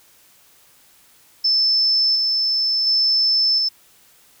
sine tone with tremolo, 5274 Hz, E8, in tune, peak -14 dBFS, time 1.44-3.69 s, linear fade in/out 10 ms, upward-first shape square, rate 0.7 Hz, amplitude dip 25%, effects white hiss -53 dBFS RMS until 4.4 s

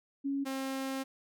sine / sawtooth tone pair in turn, 277.2 / 267.3 Hz, C#4 / C4, 0 / +37 cents, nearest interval minor second, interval 63 cents, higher first, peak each -30 / -30 dBFS, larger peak neither, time 0.24-0.45 / 0.45-1.04 s, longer second, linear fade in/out 20 ms, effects none

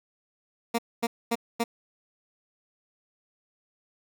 15% pulse tone bursts, 233.1 Hz, A#3, in tune, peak -17 dBFS, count 4, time 0.74-1.64 s, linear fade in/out 10 ms, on 45 ms, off 240 ms, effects none

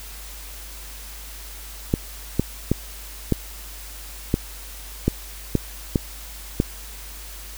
clicks, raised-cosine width 3 ms, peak -4 dBFS, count 9, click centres 1.939 / 2.396 / 2.716 / 3.323 / 4.341 / 5.08 / 5.553 / 5.958 / 6.601 s, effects added 50 Hz sine -38 dBFS peak until 7.57 s + white hiss -40 dBFS RMS until 7.57 s

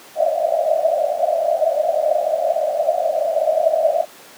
white band-pass noise, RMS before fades -18 dBFS, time 0.15-4.06 s, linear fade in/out 50 ms, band 590 to 680 Hz, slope 96 dB/octave, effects pink hiss -42 dBFS RMS until 4.37 s + high-pass 300 Hz 12 dB/octave

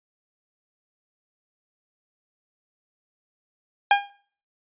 sawtooth tone with exponential decay, 808 Hz, G#5, 48 cents flat, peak -7 dBFS, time 3.91-4.1 s, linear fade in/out 2 ms, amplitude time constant 41 ms, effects noise-tail reverb RT60 0.5 s tail -21 dB re dry + resampled to 8000 Hz

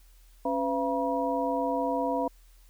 sine tone cluster, 275.7 / 505 / 679 / 960 Hz, C#4 / B4 / F5 / B5, -9 / +39 / -49 / -49 cents, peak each -31 dBFS, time 0.45-2.28 s, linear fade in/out 5 ms, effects added 41 Hz sine -53 dBFS peak until 2.69 s + white hiss -64 dBFS RMS until 2.69 s

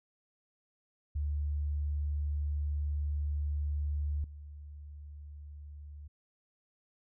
sine tone with level steps, 73.42 Hz, D2, in tune, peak -30 / -44 dBFS, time 1.15-6.08 s, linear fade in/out 10 ms, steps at 4.24 s, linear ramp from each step 2 ms, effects none

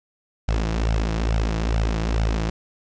sawtooth tone with flanger, 55 Hz, A1, in tune, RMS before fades -22 dBFS, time 0.48-2.5 s, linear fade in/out 5 ms, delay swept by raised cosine 1.3 to 6.2 ms, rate 2.3 Hz, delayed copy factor +0.75, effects resampled to 16000 Hz + 8-bit

